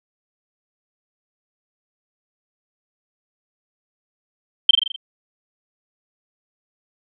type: tone with echo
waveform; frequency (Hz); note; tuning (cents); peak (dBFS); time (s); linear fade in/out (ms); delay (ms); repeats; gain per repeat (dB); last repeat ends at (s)
sine; 3136; G7; 0; -4; 4.69-4.71; 5; 42; 6; -4; 4.962
effects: none